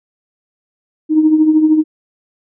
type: tone with tremolo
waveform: sine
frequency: 311.1 Hz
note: D#4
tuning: in tune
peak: -4 dBFS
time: 1.09-1.84 s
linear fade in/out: 50 ms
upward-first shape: triangle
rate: 13 Hz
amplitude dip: 65%
effects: tanh soft clip ceiling 0 dBFS